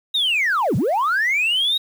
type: linear two-way sweep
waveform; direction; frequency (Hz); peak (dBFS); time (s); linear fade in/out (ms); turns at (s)
sine; down then up; 3829 to 98 to 3829; -15; 0.14-1.78; 10; 0.76
effects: tanh soft clip ceiling -13 dBFS + 7-bit